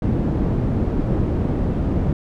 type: low-pass noise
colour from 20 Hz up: white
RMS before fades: -20 dBFS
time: 0.02-2.13 s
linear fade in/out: 2 ms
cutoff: 220 Hz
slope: 12 dB/octave
effects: none